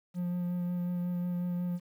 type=tone with vibrato; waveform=triangle; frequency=176.9 Hz; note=F3; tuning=23 cents sharp; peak=-28 dBFS; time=0.14-1.8 s; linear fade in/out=50 ms; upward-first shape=sine; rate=5.5 Hz; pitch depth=13 cents each way; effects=10-bit